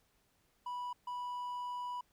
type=tone bursts at uneven times; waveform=triangle; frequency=983 Hz; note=B5; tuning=8 cents flat; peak=-36 dBFS; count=2; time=0.66-0.93 / 1.07-2.01 s; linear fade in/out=5 ms; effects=pink hiss -74 dBFS RMS until 2.12 s